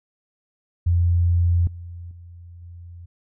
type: tone with level steps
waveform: sine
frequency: 86.5 Hz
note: F2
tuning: 16 cents flat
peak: -15 / -33 / -39 / -37 dBFS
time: 0.86-3.06 s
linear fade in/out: 10 ms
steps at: 1.67 / 2.11 / 2.62 s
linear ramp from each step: 2 ms
effects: none